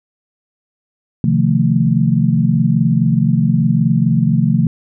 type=chord; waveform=sine; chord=F dominant seventh; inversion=second; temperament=equal with one note detuned; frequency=130.81 / 155.56 / 174.61 / 222.4 Hz; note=C3 / Eb3 / F3 / A3; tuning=0 / 0 / 0 / +19 cents; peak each=-16 dBFS; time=1.24-4.67 s; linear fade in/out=2 ms; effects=none